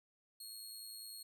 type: tone with amplitude modulation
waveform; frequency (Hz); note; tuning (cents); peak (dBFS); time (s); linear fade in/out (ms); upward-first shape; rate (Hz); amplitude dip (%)
20% pulse; 4296; C8; +45; -40; 0.4-1.23; 5; sine; 110; 40
effects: none